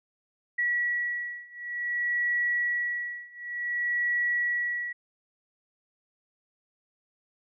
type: beating tone pair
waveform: sine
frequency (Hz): 1932 / 1932.55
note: B6 / B6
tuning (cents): -39 / -38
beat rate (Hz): 0.55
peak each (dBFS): -30 / -29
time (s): 0.58-4.93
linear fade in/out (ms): 10
effects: none